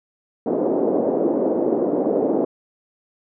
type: band-pass noise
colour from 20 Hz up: pink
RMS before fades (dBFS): -20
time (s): 0.46-2.45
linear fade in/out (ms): 5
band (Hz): 270 to 580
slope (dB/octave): 24
effects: none